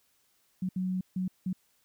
sine tone bursts at uneven times, 185 Hz, F#3, in tune, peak -28 dBFS, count 4, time 0.62-0.69 / 0.76-1.01 / 1.16-1.28 / 1.46-1.53 s, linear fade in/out 5 ms, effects white hiss -70 dBFS RMS until 1.84 s

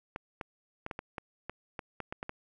clicks, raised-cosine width 0.5 ms, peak -22 dBFS, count 12, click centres 0.161 / 0.412 / 0.864 / 0.912 / 0.991 / 1.182 / 1.496 / 1.792 / 2.003 / 2.125 / 2.229 / 2.294 s, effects none

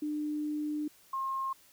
sine tone pair in turn, 300 / 1069.1 Hz, D4 / C6, +37 / +37 cents, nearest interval octave + minor seventh, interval 2200 cents, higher second, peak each -31 / -31 dBFS, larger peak neither, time 0.02-0.88 / 1.13-1.53 s, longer first, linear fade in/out 5 ms, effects white hiss -61 dBFS RMS until 1.72 s

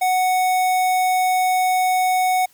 square tone with notch filter, 740 Hz, F#5, in tune, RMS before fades -18 dBFS, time 0.01-2.46 s, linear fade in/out 10 ms, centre 4500 Hz, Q 1.5, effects white hiss -55 dBFS RMS until 2.53 s

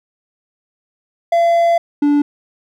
triangle tone pair in turn, 680 / 290.4 Hz, F5 / D4, -46 / -19 cents, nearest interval octave + minor third, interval 1473 cents, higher first, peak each -8 dBFS, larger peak neither, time 1.32-1.78 / 2.02-2.22 s, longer first, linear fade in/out 5 ms, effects none

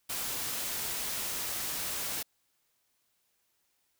white noise, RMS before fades -35 dBFS, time 0.09-2.23 s, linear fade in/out 10 ms, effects white hiss -75 dBFS RMS until 3.99 s

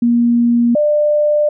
sine tone pair in turn, 237.2 / 596.1 Hz, A#3 / D5, +30 / +26 cents, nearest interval octave + major third, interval 1596 cents, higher second, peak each -9 / -10 dBFS, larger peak first, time 0.02-0.75 / 0.75-1.49 s, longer second, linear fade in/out 5 ms, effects none

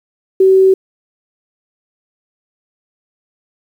sine tone, 380.9 Hz, G4, 50 cents flat, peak -5 dBFS, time 0.4-0.74 s, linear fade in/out 5 ms, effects 7-bit

